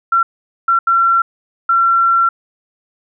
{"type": "tone bursts at uneven times", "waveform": "sine", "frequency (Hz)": 1360, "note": "F6", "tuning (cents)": -46, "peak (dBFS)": -9, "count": 4, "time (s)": [[0.12, 0.23], [0.68, 0.79], [0.87, 1.22], [1.69, 2.29]], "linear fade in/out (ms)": 5, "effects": []}